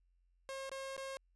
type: tone with dropouts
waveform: sawtooth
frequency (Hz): 538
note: C5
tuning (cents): +48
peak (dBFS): -38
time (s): 0.49-1.17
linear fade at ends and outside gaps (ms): 0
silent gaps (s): 0.694-0.716 / 0.966-0.978
effects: added 44 Hz sine -70 dBFS peak until 1.35 s + resampled to 24000 Hz